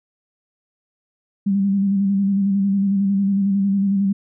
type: tone with vibrato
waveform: sine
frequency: 197.3 Hz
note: G3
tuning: 11 cents sharp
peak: -15 dBFS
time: 1.46-4.13 s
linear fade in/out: 10 ms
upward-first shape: square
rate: 11 Hz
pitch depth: 30 cents each way
effects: none